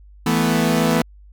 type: chord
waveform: sawtooth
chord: E suspended fourth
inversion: none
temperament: equal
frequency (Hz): 164.81 / 220 / 246.9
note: E3 / A3 / B3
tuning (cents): 0 / 0 / 0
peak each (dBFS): -16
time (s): 0.26-1.02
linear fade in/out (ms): 5
effects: added 50 Hz sine -42 dBFS peak until 1.32 s